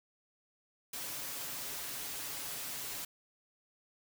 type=noise with comb filter; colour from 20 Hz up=white; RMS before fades=-41 dBFS; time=0.93-3.05 s; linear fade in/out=5 ms; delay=7.1 ms; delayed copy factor=+0.55; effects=none